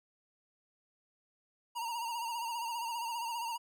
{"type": "tone with vibrato", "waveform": "square", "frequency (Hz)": 932.3, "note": "A#5", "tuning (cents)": 0, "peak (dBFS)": -36, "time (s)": [1.75, 3.58], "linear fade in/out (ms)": 20, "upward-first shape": "sine", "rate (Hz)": 15, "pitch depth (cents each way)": 57, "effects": []}